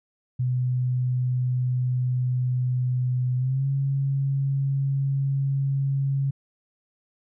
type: tone with pitch glide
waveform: sine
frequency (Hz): 125.9 to 137.29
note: B2 to C#3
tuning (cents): +34 to -16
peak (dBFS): -21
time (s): 0.39-6.31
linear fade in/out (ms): 10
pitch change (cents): +150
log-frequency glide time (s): 3.37-3.66
effects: none